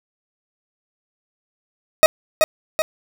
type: tone with echo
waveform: 40% pulse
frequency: 629 Hz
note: D#5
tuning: 19 cents sharp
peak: -5 dBFS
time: 2.03-2.06 s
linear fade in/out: 0 ms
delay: 380 ms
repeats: 2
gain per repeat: -5 dB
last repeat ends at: 2.82 s
effects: none